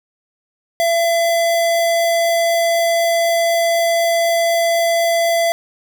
square tone, 674 Hz, E5, 38 cents sharp, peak -14 dBFS, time 0.8-5.52 s, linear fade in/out 0 ms, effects none

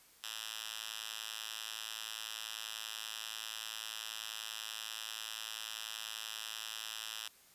5% pulse tone with high-pass filter, 110.3 Hz, A2, 5 cents sharp, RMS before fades -44 dBFS, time 0.23-7.28 s, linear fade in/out 5 ms, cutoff 2700 Hz, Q 1.3, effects white hiss -63 dBFS RMS until 7.54 s + resampled to 32000 Hz

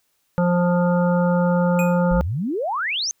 harmonic tone, 176.3 Hz, F3, 17 cents sharp, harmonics 1 / 3 / 5 / 7 / 8, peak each -17 / -21 / -27 / -32 / -32 dBFS, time 0.38-2.21 s, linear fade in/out 0 ms
square tone with exponential decay, 2483 Hz, D#7, 4 cents flat, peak -23 dBFS, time 1.79-2.02 s, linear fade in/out 1 ms, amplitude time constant 48 ms
sine exponential sweep, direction up, 39.53 to 6500 Hz, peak -21 dBFS, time 2.11-3.11 s, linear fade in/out 0 ms
effects white hiss -68 dBFS RMS until 3.2 s

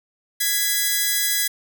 5% pulse tone pair together, 1665.5 / 1996 Hz, G#6 / B6, +4 / +18 cents, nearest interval minor third, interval 314 cents, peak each -11 dBFS, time 0.4-1.48 s, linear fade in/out 10 ms, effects none

